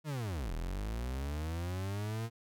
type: linear two-way sweep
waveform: 40% pulse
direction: down then up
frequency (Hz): 160 to 38.4 to 116.4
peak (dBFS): -34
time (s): 0.04-2.3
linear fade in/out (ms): 50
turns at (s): 0.53
effects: none